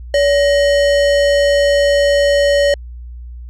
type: tone with sample-and-hold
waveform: sine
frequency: 570 Hz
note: C#5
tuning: 48 cents sharp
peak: -9 dBFS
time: 0.14-2.74 s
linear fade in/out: 2 ms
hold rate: 2450 Hz
effects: added 60 Hz sine -28 dBFS peak until 3.49 s + low-pass 6000 Hz 12 dB/octave